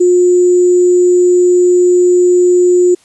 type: tone with sample-and-hold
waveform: sine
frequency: 358.1 Hz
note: F4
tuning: 43 cents sharp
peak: -5 dBFS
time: 0-2.95 s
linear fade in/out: 10 ms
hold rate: 7350 Hz
effects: white hiss -49 dBFS RMS until 3.04 s + resampled to 24000 Hz

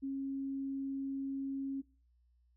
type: tone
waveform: sine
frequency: 272.1 Hz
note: C#4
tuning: 32 cents flat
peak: -35 dBFS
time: 0.02-1.82 s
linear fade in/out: 20 ms
effects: noise-tail reverb RT60 0.3 s tail -17 dB re dry + added 60 Hz sine -67 dBFS peak until 2.56 s

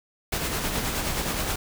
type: noise with tremolo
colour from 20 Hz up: pink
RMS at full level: -26 dBFS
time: 0.32-1.56 s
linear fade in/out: 5 ms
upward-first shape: sine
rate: 9.5 Hz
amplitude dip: 40%
effects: none

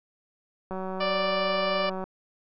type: click train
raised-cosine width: 1 ms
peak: -21 dBFS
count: 251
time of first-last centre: 0.71-2.04 s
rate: 188 Hz
type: harmonic tone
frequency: 587.3 Hz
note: D5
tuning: in tune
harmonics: 1 / 2 / 3 / 4 / 5 / 6 / 7 / 8 / 9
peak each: -27 / -30 / -37 / -35 / -36 / -44 / -44 / -40 / -45 dBFS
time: 1-1.9 s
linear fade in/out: 10 ms
effects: none

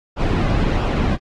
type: noise with flanger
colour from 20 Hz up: brown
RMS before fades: -18 dBFS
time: 0.16-1.18 s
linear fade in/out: 50 ms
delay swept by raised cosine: 0.48 to 2.28 ms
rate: 1.5 Hz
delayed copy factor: -0.5
effects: low-pass 4000 Hz 12 dB/octave + AAC 32 kbps

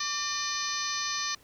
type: harmonic tone with a mistuned harmonic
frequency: 602 Hz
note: D5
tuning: 43 cents sharp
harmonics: 2 / 3 / 4 / 5 / 6 / 7 / 8 / 9 / 10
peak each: -36 / -37 / -41 / -44 / -40 / -37 / -38 / -41 / -35 dBFS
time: 0-1.35 s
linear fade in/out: 5 ms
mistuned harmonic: 2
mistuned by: -58 cents
effects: pink hiss -59 dBFS RMS until 1.43 s

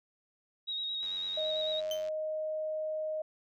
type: tone with vibrato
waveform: sine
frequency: 3793 Hz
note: A#7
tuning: 29 cents sharp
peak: -33 dBFS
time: 0.67-1.81 s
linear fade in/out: 20 ms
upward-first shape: square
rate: 9 Hz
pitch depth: 20 cents each way
type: click train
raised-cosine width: 0.2 ms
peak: -34 dBFS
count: 99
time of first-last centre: 1.03-2.085 s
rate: 92.9 Hz
type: tone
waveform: sine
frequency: 622.3 Hz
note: D#5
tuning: in tune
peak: -32 dBFS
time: 1.37-3.22 s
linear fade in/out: 5 ms
type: tone with exponential decay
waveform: 35% pulse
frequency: 3086 Hz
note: G7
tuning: 28 cents flat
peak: -31 dBFS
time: 1.91-2.08 s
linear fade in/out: 2 ms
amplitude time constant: 36 ms
effects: none

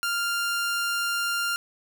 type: tone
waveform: sawtooth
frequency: 1396 Hz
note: F6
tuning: 1 cent flat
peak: -21 dBFS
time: 0.03-1.56 s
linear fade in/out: 0 ms
effects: none

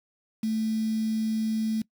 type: tone with quantisation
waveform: sine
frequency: 220 Hz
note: A3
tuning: in tune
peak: -24 dBFS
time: 0.43-1.82 s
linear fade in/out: 5 ms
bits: 7
effects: noise-tail reverb RT60 0.1 s tail -22 dB re dry

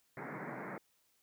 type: band-pass noise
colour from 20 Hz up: pink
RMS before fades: -44 dBFS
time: 0.17-0.78 s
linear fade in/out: 2 ms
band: 130 to 2200 Hz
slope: 96 dB/octave
effects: white hiss -74 dBFS RMS until 1.22 s

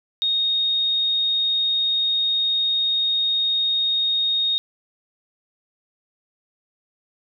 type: tone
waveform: sine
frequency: 3719 Hz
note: A#7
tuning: 5 cents flat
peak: -18 dBFS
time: 0.22-4.58 s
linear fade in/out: 0 ms
effects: none

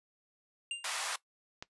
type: tone with exponential decay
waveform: square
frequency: 2794 Hz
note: F7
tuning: in tune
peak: -32 dBFS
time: 0.71-0.93 s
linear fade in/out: 2 ms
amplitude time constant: 47 ms
type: high-pass noise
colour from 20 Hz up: pink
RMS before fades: -36 dBFS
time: 0.84-1.16 s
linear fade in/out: 5 ms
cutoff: 810 Hz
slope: 24 dB/octave
type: click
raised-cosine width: 0.2 ms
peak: -24 dBFS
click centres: 1.625 s
effects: noise-tail reverb RT60 0.1 s tail -18 dB re dry + resampled to 24000 Hz

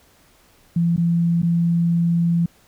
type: tone with dropouts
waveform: sine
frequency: 169.7 Hz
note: F3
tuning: 49 cents flat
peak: -15 dBFS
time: 0.76-2.46 s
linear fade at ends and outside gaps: 5 ms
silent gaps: 0.964-0.977 / 1.419-1.429 s
effects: pink hiss -55 dBFS RMS until 2.67 s

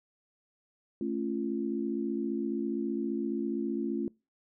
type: chord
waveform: sine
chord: A augmented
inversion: none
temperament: just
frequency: 220 / 275 / 343.8 Hz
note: A3 / C#4 / E#4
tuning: 0 / -14 / -27 cents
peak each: -34 dBFS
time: 1.01-4.08 s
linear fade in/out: 2 ms
effects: noise-tail reverb RT60 0.3 s tail -26 dB re dry

